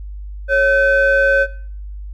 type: ring-modulated tone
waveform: triangle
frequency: 490 Hz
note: B4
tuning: 14 cents flat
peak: -6 dBFS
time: 0.48-1.47 s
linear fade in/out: 50 ms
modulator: 1040 Hz
effects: noise-tail reverb RT60 0.6 s tail -20 dB re dry + added 50 Hz sine -27 dBFS peak until 2.13 s